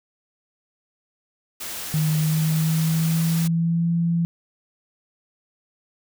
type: noise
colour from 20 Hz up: white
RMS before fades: -32 dBFS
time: 1.6-3.48 s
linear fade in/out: 10 ms
type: tone with pitch glide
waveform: sine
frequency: 155 to 169.03 Hz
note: D#3 to E3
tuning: -6 to +44 cents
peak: -18 dBFS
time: 1.94-4.25 s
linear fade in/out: 0 ms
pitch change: +150 cents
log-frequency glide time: 2.16-3.88 s
effects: none